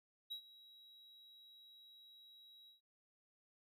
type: tone with ADSR envelope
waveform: triangle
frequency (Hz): 3860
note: B7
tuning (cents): -40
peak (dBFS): -40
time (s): 0.3-2.81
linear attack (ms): 18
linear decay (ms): 89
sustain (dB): -18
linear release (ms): 130
effects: none